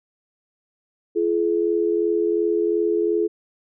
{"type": "tone pair together", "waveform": "sine", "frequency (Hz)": [341.9, 424.7], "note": ["F4", "G#4"], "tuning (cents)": [-37, 39], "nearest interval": "major third", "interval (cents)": 376, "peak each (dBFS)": [-21, -20], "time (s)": [1.15, 3.28], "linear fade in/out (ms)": 20, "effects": []}